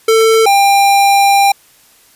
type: tone pair in turn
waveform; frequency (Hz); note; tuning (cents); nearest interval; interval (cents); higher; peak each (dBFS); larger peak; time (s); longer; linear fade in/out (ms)
square; 446.2 / 796.5; A4 / G5; +24 / +27; minor seventh; 1003; second; -7; neither; 0.08-0.46 / 0.46-1.52; second; 5
effects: white hiss -47 dBFS RMS until 2.15 s + resampled to 32000 Hz